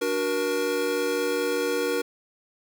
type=chord; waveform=square; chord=D augmented; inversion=none; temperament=equal with one note detuned; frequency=293.7 / 370 / 474.3 Hz; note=D4 / F#4 / A#4; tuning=0 / 0 / +30 cents; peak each=-32 / -31 / -26 dBFS; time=0.01-2.02 s; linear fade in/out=10 ms; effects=none